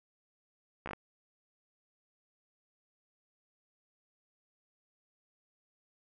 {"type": "slowing click train", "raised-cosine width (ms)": 0.5, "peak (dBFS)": -24, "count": 5, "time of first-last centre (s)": [0.86, 0.933], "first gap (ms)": 14, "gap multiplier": 1.18, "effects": []}